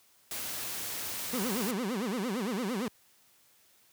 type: noise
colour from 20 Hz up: white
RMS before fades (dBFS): -37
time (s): 0.31-1.71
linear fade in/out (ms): 2
type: tone with vibrato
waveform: 30% pulse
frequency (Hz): 220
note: A3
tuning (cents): 0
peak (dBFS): -28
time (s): 1.33-2.88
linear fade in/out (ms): 2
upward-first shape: sine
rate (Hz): 8.8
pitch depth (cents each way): 290
effects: white hiss -64 dBFS RMS until 3.92 s + high-pass 60 Hz 12 dB/octave